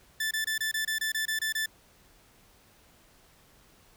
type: tone bursts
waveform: sawtooth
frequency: 1758 Hz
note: A6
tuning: 2 cents flat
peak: -24 dBFS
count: 11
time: 0.2-1.66 s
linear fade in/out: 5 ms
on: 110 ms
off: 25 ms
effects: pink hiss -60 dBFS RMS until 3.96 s